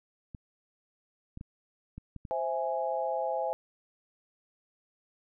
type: clicks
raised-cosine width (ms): 5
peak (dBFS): -29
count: 6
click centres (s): 0.348 / 1.374 / 1.411 / 1.98 / 2.163 / 2.252
type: chord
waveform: sine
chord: C augmented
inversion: none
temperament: equal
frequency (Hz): 523.3 / 659.3 / 830.6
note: C5 / E5 / G#5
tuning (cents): 0 / 0 / 0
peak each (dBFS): -33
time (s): 2.31-3.53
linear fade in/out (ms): 0
effects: none

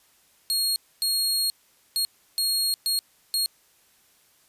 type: tone bursts at uneven times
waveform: sawtooth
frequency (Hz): 4284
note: C8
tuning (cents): +40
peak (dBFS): -19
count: 6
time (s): 0.5-0.76 / 1.02-1.5 / 1.96-2.05 / 2.38-2.74 / 2.86-2.99 / 3.34-3.46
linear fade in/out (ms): 0
effects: white hiss -61 dBFS RMS until 4.48 s + resampled to 32000 Hz

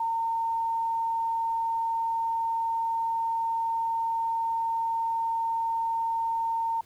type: tone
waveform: sine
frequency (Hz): 912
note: A#5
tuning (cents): -38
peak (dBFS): -25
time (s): 0-6.81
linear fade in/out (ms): 5
effects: pink hiss -59 dBFS RMS until 6.85 s

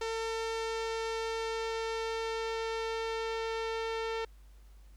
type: tone with low-pass filter sweep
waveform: sawtooth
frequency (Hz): 450.6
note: A4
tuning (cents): +41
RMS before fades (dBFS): -35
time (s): 0.01-4.25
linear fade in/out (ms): 5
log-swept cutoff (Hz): 6500 to 3900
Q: 0.96
effects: added 50 Hz sine -52 dBFS peak until 4.96 s + pink hiss -68 dBFS RMS until 4.96 s

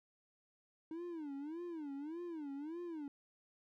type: tone with vibrato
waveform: triangle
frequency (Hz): 311.3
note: D#4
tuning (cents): +1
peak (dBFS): -40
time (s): 0.91-3.08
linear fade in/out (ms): 2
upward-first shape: sine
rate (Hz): 1.7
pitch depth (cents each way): 210
effects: none

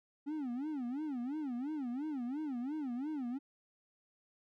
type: tone with vibrato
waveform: triangle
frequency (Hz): 273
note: C#4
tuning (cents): -26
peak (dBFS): -34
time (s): 0.26-3.39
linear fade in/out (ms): 20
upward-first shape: sine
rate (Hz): 2.9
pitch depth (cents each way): 240
effects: none

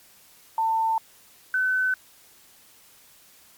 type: tone pair in turn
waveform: sine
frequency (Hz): 895 / 1514.8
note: A5 / F#6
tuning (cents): +29 / +40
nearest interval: major sixth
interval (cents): 911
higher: second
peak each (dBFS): -20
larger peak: neither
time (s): 0.58-0.98 / 1.54-1.94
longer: neither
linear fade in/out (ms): 2
effects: white hiss -54 dBFS RMS until 3.57 s + MP3 96 kbps

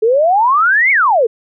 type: exponential two-way sweep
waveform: sine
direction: up then down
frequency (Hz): 423 to 2255 to 423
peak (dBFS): -8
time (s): 0.02-1.27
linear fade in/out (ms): 10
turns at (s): 0.91
effects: none

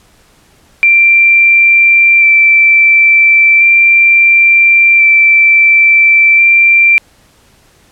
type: tone with vibrato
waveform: sine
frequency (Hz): 2348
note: D7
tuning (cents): -1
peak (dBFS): -3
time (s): 0.83-6.98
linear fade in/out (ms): 0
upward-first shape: square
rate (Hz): 0.36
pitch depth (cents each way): 9
effects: pink hiss -47 dBFS RMS until 7.91 s + low-pass 12000 Hz 12 dB/octave

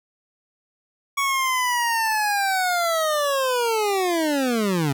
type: linear sweep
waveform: 25% pulse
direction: down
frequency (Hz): 1122 to 132.3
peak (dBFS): -16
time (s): 1.17-4.93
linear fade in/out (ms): 10
effects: none

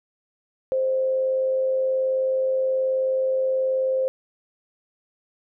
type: tone with amplitude modulation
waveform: sine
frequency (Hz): 523.3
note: C5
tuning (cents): 0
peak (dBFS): -18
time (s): 0.72-4.08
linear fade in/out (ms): 0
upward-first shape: sine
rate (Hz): 98.8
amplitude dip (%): 30
effects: none

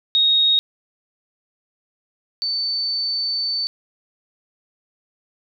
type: tone pair in turn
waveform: sine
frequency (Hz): 3747 / 4530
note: A#7 / C#8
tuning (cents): +8 / +37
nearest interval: minor third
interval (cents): 329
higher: second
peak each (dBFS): -13 / -20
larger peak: first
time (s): 0.15-0.59 / 2.42-3.67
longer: second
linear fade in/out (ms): 0
effects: none

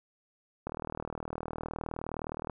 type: click train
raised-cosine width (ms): 1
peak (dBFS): -22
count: 73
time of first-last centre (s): 0.67-2.497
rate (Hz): 39.4
effects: none

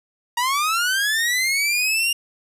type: linear sweep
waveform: sawtooth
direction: up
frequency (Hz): 938 to 2820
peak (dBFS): -15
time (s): 0.37-2.13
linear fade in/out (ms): 5
effects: resampled to 32000 Hz + 9-bit

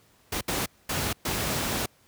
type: noise bursts at uneven times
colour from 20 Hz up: pink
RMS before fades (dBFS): -28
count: 4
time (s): 0.32-0.41 / 0.48-0.66 / 0.89-1.13 / 1.25-1.86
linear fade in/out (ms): 5
effects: pink hiss -61 dBFS RMS until 2.07 s + high-pass 60 Hz 12 dB/octave

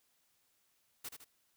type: noise with echo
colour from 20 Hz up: white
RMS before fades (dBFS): -43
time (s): 1.04-1.09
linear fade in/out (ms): 10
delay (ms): 78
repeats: 2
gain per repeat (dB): -6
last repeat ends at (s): 1.246
effects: white hiss -75 dBFS RMS until 1.56 s

